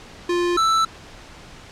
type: tone pair in turn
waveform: square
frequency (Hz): 350.2 / 1322.2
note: F4 / E6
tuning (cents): +5 / +5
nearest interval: octave + major seventh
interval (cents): 2300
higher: second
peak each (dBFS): -19 / -16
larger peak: second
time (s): 0.29-0.57 / 0.57-0.85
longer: neither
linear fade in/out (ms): 5
effects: pink hiss -42 dBFS RMS until 1.71 s + low-pass 6000 Hz 12 dB/octave